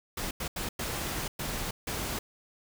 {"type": "noise bursts at uneven times", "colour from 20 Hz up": "pink", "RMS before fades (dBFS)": -34, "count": 6, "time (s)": [[0.17, 0.31], [0.4, 0.48], [0.56, 0.69], [0.79, 1.28], [1.39, 1.71], [1.87, 2.19]], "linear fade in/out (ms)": 5, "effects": []}